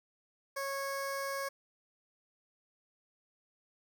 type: tone with notch filter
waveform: 15% pulse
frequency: 550 Hz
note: C#5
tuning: 14 cents flat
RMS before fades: -37 dBFS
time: 0.56-1.49 s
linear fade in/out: 10 ms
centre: 2800 Hz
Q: 2
effects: none